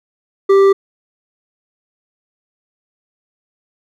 sine tone with hard clipping, 392 Hz, G4, in tune, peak -8 dBFS, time 0.49-0.73 s, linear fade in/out 10 ms, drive 7 dB, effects none

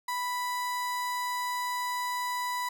35% pulse tone, 987.8 Hz, B5, in tune, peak -28 dBFS, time 0.08-2.69 s, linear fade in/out 5 ms, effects none

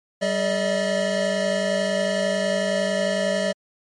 square tone cluster, 193.7 / 420.8 / 585 / 636 Hz, G3 / G#4 / D5 / D#5, -20 / +23 / -7 / +38 cents, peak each -28 / -34 / -25 / -25 dBFS, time 0.21-3.53 s, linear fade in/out 20 ms, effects low-pass 8000 Hz 12 dB/octave + MP3 48 kbps

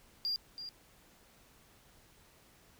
sine tone with echo, 4793 Hz, D8, 34 cents sharp, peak -30 dBFS, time 0.25-0.36 s, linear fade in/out 0 ms, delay 330 ms, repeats 1, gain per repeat -11 dB, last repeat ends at 0.69 s, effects tanh soft clip ceiling -29 dBFS + pink hiss -63 dBFS RMS until 2.79 s

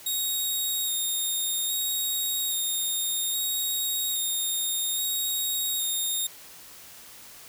10% pulse tone with vibrato, 3729 Hz, A#7, in tune, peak -19 dBFS, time 0.06-6.27 s, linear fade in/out 5 ms, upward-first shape square, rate 0.61 Hz, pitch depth 18 cents each way, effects white hiss -47 dBFS RMS until 7.48 s

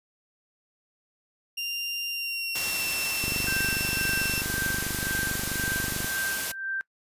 30% pulse tone with pitch glide, 2787 to 2691 Hz, F7 to E7, -4 to +35 cents, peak -26 dBFS, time 1.57-4.42 s, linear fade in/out 10 ms, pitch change -61 cents, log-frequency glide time 2.09-2.93 s
white noise, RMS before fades -31 dBFS, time 2.55-6.52 s, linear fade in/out 5 ms
click train, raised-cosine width 3 ms, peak -20 dBFS, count 70, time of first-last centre 3.24-6.045 s, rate 24.6 Hz
sine tone with tremolo, 1568 Hz, G6, in tune, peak -27 dBFS, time 3.47-6.81 s, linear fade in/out 0 ms, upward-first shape sine, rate 1.9 Hz, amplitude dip 70%
effects noise-tail reverb RT60 0.1 s tail -22 dB re dry + resampled to 32000 Hz

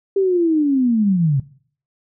sine linear sweep, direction down, 397 to 130 Hz, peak -13 dBFS, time 0.16-1.4 s, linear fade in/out 5 ms, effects noise-tail reverb RT60 0.5 s tail -19 dB re dry

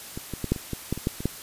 clicks, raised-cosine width 3 ms, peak -20 / -18 / -15 / -8 / -22 / -16 / -12 / -21 / -10 / -21 / -10 dBFS, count 11, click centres 0.175 / 0.337 / 0.443 / 0.52 / 0.562 / 0.733 / 0.926 / 0.976 / 1.071 / 1.205 / 1.256 s, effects white hiss -41 dBFS RMS until 1.42 s + resampled to 32000 Hz

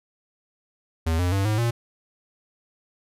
square tone with pitch steps, 81.3 / 89.17 / 97.81 / 107.28 / 117.66 Hz, E2 / F2 / G2 / A2 / A#2, -23 / +37 / -3 / -43 / +17 cents, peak -21 dBFS, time 1.06-1.71 s, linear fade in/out 10 ms, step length 130 ms, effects resampled to 32000 Hz

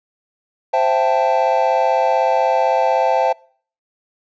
triangle chord, A minor seventh, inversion first, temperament equal with one note detuned, 523.3 / 666.5 / 784 / 880 Hz, C5 / E5 / G5 / A5, 0 / +19 / 0 / 0 cents, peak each -17 dBFS, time 0.73-3.33 s, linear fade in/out 10 ms, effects noise-tail reverb RT60 0.5 s tail -25 dB re dry + resampled to 16000 Hz

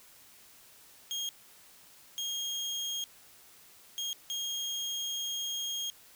30% pulse tone bursts at uneven times, 3246 Hz, G#7, 40 cents flat, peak -30 dBFS, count 4, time 1.11-1.29 / 2.18-3.04 / 3.98-4.13 / 4.3-5.9 s, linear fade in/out 0 ms, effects white hiss -57 dBFS RMS until 6.15 s

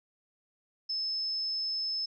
sine tone, 5230 Hz, E8, 15 cents flat, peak -30 dBFS, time 0.89-2.06 s, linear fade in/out 10 ms, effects none

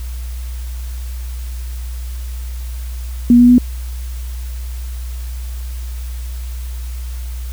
sine tone with pitch steps, 240.4 / 243.5 / 246.6 Hz, B3 / B3 / B3, -46 / -24 / -2 cents, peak -4 dBFS, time 3.3-3.582 s, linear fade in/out 2 ms, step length 94 ms, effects added 61 Hz sine -22 dBFS peak until 7.52 s + white hiss -40 dBFS RMS until 7.52 s

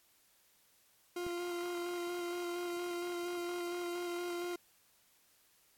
40% pulse tone with vibrato, 350 Hz, F4, 4 cents sharp, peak -36 dBFS, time 1.16-4.56 s, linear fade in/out 5 ms, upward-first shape square, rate 4.3 Hz, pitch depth 12 cents each way
click, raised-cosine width 3 ms, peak -34 dBFS, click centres 1.266 s
effects white hiss -69 dBFS RMS until 5.77 s + AAC 64 kbps

